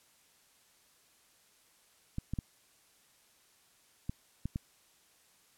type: clicks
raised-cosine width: 5 ms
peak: -22 dBFS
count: 6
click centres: 2.184 / 2.336 / 2.388 / 4.095 / 4.456 / 4.559 s
effects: white hiss -66 dBFS RMS until 5.57 s + low-pass 12000 Hz 12 dB/octave